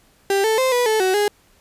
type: tone with pitch steps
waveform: 35% pulse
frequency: 394.3 / 440.9 / 520 / 489.8 / 436.3 / 374.8 / 413.4 Hz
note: G4 / A4 / C5 / B4 / A4 / F#4 / G#4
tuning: +10 / +4 / -11 / -14 / -15 / +22 / -8 cents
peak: -14 dBFS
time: 0.3-1.28 s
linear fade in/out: 2 ms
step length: 140 ms
effects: pink hiss -56 dBFS RMS until 1.6 s + resampled to 32000 Hz